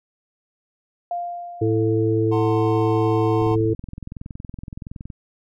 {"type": "tone with exponential decay", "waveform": "sine", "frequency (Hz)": 698.5, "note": "F5", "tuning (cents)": 0, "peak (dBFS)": -22, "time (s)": [1.11, 2.68], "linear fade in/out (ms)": 2, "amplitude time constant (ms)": 340}
{"type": "harmonic tone", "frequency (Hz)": 110.4, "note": "A2", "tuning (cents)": 6, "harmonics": [1, 3, 4], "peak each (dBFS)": [-21, -21, -21], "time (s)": [1.61, 3.74], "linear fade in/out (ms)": 10}
{"type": "chord", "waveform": "triangle", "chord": "F# diminished", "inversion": "none", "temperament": "equal with one note detuned", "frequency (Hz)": [740, 899.5, 1046.5], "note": ["F#5", "A5", "C6"], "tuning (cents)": [0, 38, 0], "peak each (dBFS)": [-27, -28, -28], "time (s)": [2.31, 3.56], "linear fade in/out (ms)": 20}
{"type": "click train", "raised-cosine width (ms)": 5, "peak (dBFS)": -21, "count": 37, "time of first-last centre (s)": [3.42, 5.102], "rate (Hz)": 21.4}
{"effects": []}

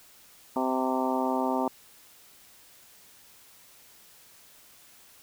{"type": "harmonic tone with a mistuned harmonic", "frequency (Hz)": 129.9, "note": "C3", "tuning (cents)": -12, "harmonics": [2, 3, 4, 5, 6, 7, 8, 9], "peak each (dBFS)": [-29, -34, -35, -33, -34, -31, -40, -38], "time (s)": [0.56, 1.68], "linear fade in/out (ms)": 2, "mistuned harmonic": 8, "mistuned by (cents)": -18, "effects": ["white hiss -55 dBFS RMS until 5.22 s"]}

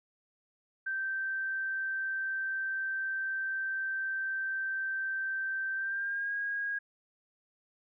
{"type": "tone with pitch glide", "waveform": "sine", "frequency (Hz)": [1559, 1636.5], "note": ["G6", "G#6"], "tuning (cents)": [-10, -26], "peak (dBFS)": -31, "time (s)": [0.86, 6.79], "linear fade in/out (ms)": 10, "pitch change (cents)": 84, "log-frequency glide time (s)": [5.75, 6.33], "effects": []}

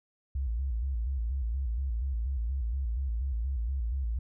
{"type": "tone with vibrato", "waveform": "sine", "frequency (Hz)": 61.74, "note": "B1", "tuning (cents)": 0, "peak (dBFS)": -28, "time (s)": [0.35, 4.19], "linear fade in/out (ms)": 5, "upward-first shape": "square", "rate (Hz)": 4.2, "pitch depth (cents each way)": 150, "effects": []}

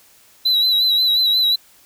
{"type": "tone with vibrato", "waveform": "triangle", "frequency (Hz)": 3951, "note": "B7", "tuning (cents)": 0, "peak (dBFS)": -12, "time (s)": [0.45, 1.56], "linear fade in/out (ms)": 10, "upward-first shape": "sine", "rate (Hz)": 5.6, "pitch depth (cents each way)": 50, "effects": ["white hiss -51 dBFS RMS until 1.85 s"]}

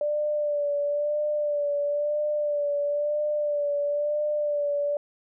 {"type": "tone with vibrato", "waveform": "sine", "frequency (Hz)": 587.3, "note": "D5", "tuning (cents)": 0, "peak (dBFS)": -23, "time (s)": [0.01, 4.97], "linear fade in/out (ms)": 2, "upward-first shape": "sine", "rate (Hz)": 1, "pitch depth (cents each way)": 33, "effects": []}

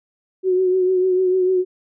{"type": "tone with vibrato", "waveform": "sine", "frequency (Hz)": 370, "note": "F#4", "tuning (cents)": 0, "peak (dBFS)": -14, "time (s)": [0.43, 1.65], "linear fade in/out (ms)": 50, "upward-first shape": "triangle", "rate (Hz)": 6.7, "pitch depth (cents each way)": 39, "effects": []}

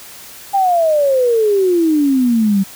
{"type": "exponential sweep", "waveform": "sine", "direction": "down", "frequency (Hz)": [806, 189.5], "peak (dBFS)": -10, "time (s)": [0.53, 2.64], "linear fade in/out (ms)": 20, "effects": ["white hiss -36 dBFS RMS until 2.75 s"]}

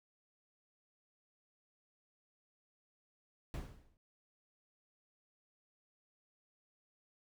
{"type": "noise with exponential decay", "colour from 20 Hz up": "brown", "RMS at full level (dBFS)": -37, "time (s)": [3.54, 3.97], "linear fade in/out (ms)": 1, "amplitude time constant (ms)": 92, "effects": []}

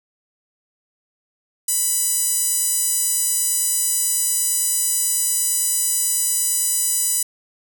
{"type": "tone with high-pass filter", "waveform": "sawtooth", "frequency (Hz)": 989, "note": "B5", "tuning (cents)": 2, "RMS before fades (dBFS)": -20, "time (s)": [1.68, 7.23], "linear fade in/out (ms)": 5, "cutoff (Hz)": 8400, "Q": 2.7, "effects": []}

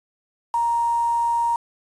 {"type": "tone with quantisation", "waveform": "sine", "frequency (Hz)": 937, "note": "A#5", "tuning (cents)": 9, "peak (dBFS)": -18, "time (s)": [0.54, 1.56], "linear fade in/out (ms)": 2, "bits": 6, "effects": ["resampled to 22050 Hz"]}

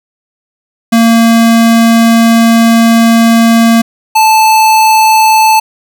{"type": "tone pair in turn", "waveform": "square", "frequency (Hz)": [229.2, 875.7], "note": ["A#3", "A5"], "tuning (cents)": [-29, -8], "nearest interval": "octave + major seventh", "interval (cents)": 2321, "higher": "second", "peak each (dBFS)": -4, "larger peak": "neither", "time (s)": [[0.92, 3.82], [4.15, 5.6]], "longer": "first", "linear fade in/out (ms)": 10, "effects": []}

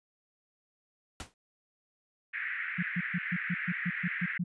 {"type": "noise with exponential decay", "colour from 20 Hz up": "pink", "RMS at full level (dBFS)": -37, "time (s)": [1.2, 1.34], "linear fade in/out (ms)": 1, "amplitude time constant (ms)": 29}
{"type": "band-pass noise", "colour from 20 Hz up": "white", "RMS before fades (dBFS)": -36, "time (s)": [2.33, 4.38], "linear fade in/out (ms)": 10, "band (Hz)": [1600, 2100], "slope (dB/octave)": 48}
{"type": "tone bursts", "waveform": "sine", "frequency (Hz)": 176.7, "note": "F3", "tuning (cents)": 21, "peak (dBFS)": -28, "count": 10, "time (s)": [2.78, 4.44], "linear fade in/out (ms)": 10, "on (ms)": 49, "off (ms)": 130}
{"effects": ["resampled to 22050 Hz"]}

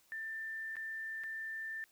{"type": "tone with dropouts", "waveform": "sine", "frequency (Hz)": 1783, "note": "A6", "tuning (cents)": 22, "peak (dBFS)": -39, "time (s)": [0.12, 1.84], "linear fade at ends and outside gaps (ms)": 0, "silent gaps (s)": [[0.756, 0.767], [1.236, 1.24]], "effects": ["white hiss -69 dBFS RMS until 1.91 s"]}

